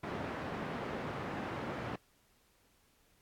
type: band-pass noise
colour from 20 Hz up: pink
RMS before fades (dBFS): -40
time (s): 0.03-1.96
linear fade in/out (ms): 5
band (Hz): 130 to 1600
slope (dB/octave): 12
effects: pink hiss -70 dBFS RMS until 3.21 s + AAC 64 kbps